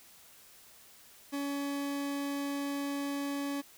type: tone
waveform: 40% pulse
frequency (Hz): 281.9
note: C#4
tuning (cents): +29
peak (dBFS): -32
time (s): 1.32-3.62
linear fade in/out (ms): 20
effects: white hiss -57 dBFS RMS until 3.77 s